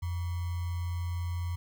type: tone with sample-and-hold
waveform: sine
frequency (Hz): 87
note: F2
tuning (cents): -6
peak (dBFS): -30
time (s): 0.02-1.56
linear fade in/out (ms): 10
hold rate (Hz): 1050
effects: none